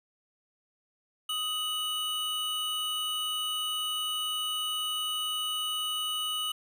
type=tone pair together; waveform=square; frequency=1253 / 2954 Hz; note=D#6 / F#7; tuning=+12 / -3 cents; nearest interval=octave + minor third; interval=1485 cents; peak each=-38 / -31 dBFS; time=1.29-6.52 s; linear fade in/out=5 ms; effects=none